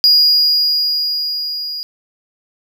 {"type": "tone with level ramp", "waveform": "triangle", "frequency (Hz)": 4874, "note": "D#8", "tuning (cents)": -37, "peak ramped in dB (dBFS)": [-5, -21], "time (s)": [0.04, 1.83], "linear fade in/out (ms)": 0, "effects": []}